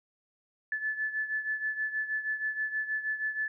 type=beating tone pair; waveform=sine; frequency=1734 / 1740.3 Hz; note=A6 / A6; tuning=-26 / -19 cents; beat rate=6.3 Hz; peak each=-31 / -36 dBFS; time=0.72-3.48 s; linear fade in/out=2 ms; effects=none